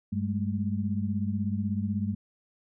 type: tone cluster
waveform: sine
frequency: 98.6 / 198.1 / 214.3 Hz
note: G2 / G3 / A3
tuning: +11 / +18 / -45 cents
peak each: -31 dBFS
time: 0.12-2.15 s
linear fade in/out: 10 ms
effects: none